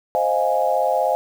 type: chord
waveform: sine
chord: F minor seventh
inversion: second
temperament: equal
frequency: 523.3 / 622.3 / 698.5 / 830.6 Hz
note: C5 / Eb5 / F5 / Ab5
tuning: 0 / 0 / 0 / 0 cents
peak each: -22 dBFS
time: 0.15-1.15 s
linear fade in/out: 0 ms
effects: 7-bit